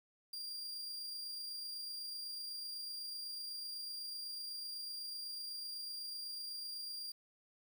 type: tone with amplitude modulation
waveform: 40% pulse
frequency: 4775 Hz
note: D8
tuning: 28 cents sharp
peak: -40 dBFS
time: 0.33-7.12 s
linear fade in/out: 5 ms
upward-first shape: sine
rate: 28 Hz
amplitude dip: 25%
effects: 11-bit